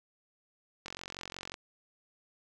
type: click train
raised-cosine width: 0.2 ms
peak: -23 dBFS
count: 32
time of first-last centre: 0.86-1.541 s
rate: 45.5 Hz
effects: none